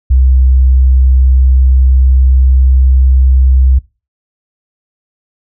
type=tone with pitch glide; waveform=sine; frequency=64.5 to 64.95 Hz; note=C2 to C2; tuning=-24 to -12 cents; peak=-4 dBFS; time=0.1-3.79 s; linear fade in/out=10 ms; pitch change=+12 cents; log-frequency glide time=0.28-3.08 s; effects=noise-tail reverb RT60 0.3 s tail -21 dB re dry